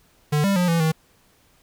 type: tone with pitch steps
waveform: square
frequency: 149.2 / 197.9 / 178.5 / 167.3 / 159 Hz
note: D3 / G3 / F3 / E3 / D#3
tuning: +28 / +17 / +38 / +26 / +38 cents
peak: -18 dBFS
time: 0.32-0.92 s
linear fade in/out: 10 ms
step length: 120 ms
effects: pink hiss -59 dBFS RMS until 1.62 s